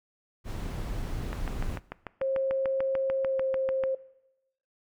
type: noise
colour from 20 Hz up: brown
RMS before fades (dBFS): -33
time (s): 0.44-1.8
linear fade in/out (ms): 50
type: click train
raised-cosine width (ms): 0.5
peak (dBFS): -20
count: 18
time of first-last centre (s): 1.33-3.837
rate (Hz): 6.78
type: tone with pitch glide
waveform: sine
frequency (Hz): 535 to 530.1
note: C5 to C5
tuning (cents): +38 to +23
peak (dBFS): -25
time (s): 2.21-3.95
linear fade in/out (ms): 5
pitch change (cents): -15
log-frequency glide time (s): 3.27-3.4
effects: noise-tail reverb RT60 0.9 s tail -20 dB re dry